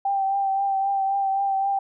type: tone with vibrato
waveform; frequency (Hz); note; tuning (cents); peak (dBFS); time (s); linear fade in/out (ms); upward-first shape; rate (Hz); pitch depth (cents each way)
sine; 784; G5; 0; -20; 0.05-1.79; 5; triangle; 3.8; 30
effects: none